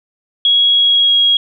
sine tone with pitch glide, 3321 to 3300 Hz, G#7 to G#7, -1 to -12 cents, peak -8 dBFS, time 0.45-1.37 s, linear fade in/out 2 ms, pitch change -11 cents, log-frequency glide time 0.73-1.11 s, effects none

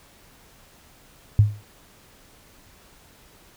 sine tone with exponential decay, 104.5 Hz, G#2, 11 cents sharp, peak -8 dBFS, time 1.39-1.62 s, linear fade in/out 0 ms, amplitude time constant 50 ms, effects pink hiss -53 dBFS RMS until 3.56 s

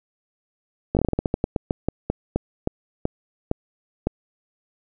slowing click train, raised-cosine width 2 ms, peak -7 dBFS, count 20, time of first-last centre 0.95-4.07 s, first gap 18 ms, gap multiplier 1.21, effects none

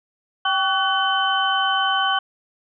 sine tone cluster, 780 / 1132 / 1499 / 3052 Hz, G5 / C#6 / F#6 / G7, -9 / +36 / +22 / -47 cents, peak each -23 dBFS, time 0.45-2.19 s, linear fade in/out 5 ms, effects none

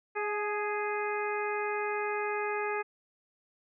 harmonic tone with a mistuned harmonic, 415.3 Hz, G#4, in tune, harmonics 1 / 2 / 3 / 4 / 5 / 6, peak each -33 / -36 / -38 / -39 / -40 / -41 dBFS, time 0.15-2.83 s, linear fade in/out 20 ms, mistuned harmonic 2, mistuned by +30 cents, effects none

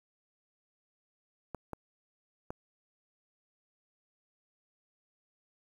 clicks, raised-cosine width 1 ms, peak -24 dBFS, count 3, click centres 1.547 / 1.733 / 2.505 s, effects 9-bit

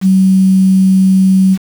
sine tone with quantisation, 189.6 Hz, F#3, 43 cents sharp, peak -5 dBFS, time 0.01-1.58 s, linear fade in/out 50 ms, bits 5, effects none

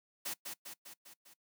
white noise with echo, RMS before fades -39 dBFS, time 0.25-0.34 s, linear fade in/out 10 ms, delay 200 ms, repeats 5, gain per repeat -4 dB, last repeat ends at 1.34 s, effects noise-tail reverb RT60 0.1 s tail -21 dB re dry + high-pass 150 Hz 12 dB/octave

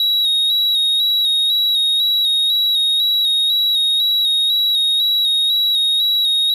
triangle tone with vibrato, 3817 Hz, A#7, 40 cents sharp, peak -12 dBFS, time 0-6.54 s, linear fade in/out 2 ms, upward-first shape square, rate 2 Hz, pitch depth 33 cents each way, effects none

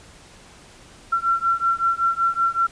sine beating tone pair, 1356 / 1361.3 Hz, E6 / F6, +49 / -45 cents, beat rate 5.3 Hz, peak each -21 dBFS, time 1.12-2.67 s, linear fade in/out 10 ms, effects pink hiss -47 dBFS RMS until 2.71 s + resampled to 22050 Hz

